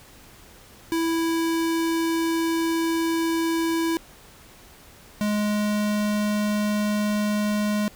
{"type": "tone pair in turn", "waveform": "square", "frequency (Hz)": [329.6, 209.1], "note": ["E4", "G#3"], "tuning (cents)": [0, 12], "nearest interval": "minor sixth", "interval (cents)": 788, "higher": "first", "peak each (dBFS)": -22, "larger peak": "neither", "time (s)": [[0.92, 3.97], [5.21, 7.88]], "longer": "first", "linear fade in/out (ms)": 0, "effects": ["pink hiss -49 dBFS RMS until 7.95 s"]}